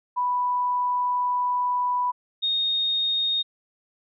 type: tone pair in turn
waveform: sine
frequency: 987.8 / 3707 Hz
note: B5 / A#7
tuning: 0 / -10 cents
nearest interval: octave + major seventh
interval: 2290 cents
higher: second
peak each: -21 dBFS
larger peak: neither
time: 0.16-2.12 / 2.42-3.43 s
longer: first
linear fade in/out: 20 ms
effects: none